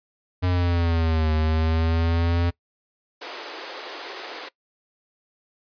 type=exponential two-way sweep; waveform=square; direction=down then up; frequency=91.3 to 77.78 to 86.6 Hz; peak=-20 dBFS; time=0.42-2.51 s; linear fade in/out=20 ms; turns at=1.32 s
type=high-pass noise; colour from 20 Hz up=pink; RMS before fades=-35 dBFS; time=3.21-4.49 s; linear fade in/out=10 ms; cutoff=320 Hz; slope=48 dB/octave
effects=noise-tail reverb RT60 0.1 s tail -21 dB re dry + resampled to 11025 Hz